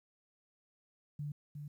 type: tone with echo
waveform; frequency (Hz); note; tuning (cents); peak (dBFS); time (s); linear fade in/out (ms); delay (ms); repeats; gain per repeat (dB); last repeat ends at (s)
sine; 146.83; D3; 0; -37; 1.19-1.32; 5; 360; 1; -5; 1.68
effects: 12-bit